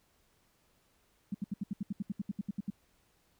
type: tone bursts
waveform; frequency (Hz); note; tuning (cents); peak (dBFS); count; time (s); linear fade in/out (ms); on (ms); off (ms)
sine; 200.2; G3; +37; -31; 15; 1.32-2.703; 5; 25; 72
effects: pink hiss -71 dBFS RMS until 3.39 s